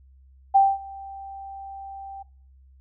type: tone with ADSR envelope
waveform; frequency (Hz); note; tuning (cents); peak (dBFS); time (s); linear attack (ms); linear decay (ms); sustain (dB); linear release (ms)
sine; 784; G5; 0; -11; 0.54-2.23; 18; 220; -24; 11
effects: noise-tail reverb RT60 0.4 s tail -20 dB re dry + added 66 Hz sine -50 dBFS peak until 2.8 s